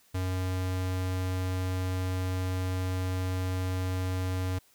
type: tone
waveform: square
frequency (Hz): 92.5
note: F#2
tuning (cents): 0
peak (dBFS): -29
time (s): 0.14-4.59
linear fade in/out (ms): 10
effects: white hiss -63 dBFS RMS until 4.74 s